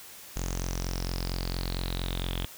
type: tone with low-pass filter sweep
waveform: sawtooth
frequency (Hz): 44.37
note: F1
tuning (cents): +28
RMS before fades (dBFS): -32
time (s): 0.36-2.45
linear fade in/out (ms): 0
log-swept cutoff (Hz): 6800 to 3300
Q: 9.4
effects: white hiss -47 dBFS RMS until 2.57 s